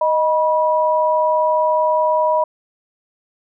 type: tone pair together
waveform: sine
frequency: 622.3 / 972.7 Hz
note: D#5 / B5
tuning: 0 / -27 cents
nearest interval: minor sixth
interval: 773 cents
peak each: -16 dBFS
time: 0.01-2.44 s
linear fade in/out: 5 ms
effects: none